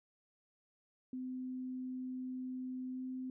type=tone with pitch glide; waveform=sine; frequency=255.8 to 257.4 Hz; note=C4 to C4; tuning=-39 to -28 cents; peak=-39 dBFS; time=1.13-3.3 s; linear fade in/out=2 ms; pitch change=+11 cents; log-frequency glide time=2.92-3.01 s; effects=none